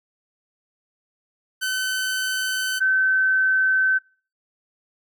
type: tone pair in turn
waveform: sawtooth / sine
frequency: 1522 / 1533.5 Hz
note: F#6 / G6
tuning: +48 / -38 cents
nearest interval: unison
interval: 14 cents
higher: second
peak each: -19 / -16 dBFS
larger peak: second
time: 1.61-2.8 / 2.8-3.99 s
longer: neither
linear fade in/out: 20 ms
effects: noise-tail reverb RT60 0.4 s tail -24 dB re dry